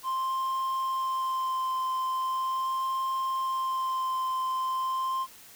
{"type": "tone with vibrato", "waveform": "triangle", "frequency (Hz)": 1046.5, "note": "C6", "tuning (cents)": 0, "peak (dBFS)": -25, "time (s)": [0.03, 5.27], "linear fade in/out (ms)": 50, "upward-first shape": "sine", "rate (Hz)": 0.4, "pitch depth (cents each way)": 13, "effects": ["white hiss -51 dBFS RMS until 5.55 s"]}